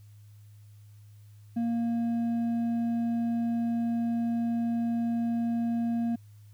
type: tone with hard clipping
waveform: sine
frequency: 233.1 Hz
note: A#3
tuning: in tune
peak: -27 dBFS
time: 1.56-6.16 s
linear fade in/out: 10 ms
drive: 4 dB
effects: added 104 Hz sine -49 dBFS peak until 6.53 s + white hiss -68 dBFS RMS until 6.53 s